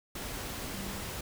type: tone in noise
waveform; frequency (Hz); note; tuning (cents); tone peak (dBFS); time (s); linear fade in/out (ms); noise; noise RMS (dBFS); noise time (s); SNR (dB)
sine; 196; G3; 0; -42; 0.73-1.01; 5; pink; -39; 0.15-1.21; -6
effects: none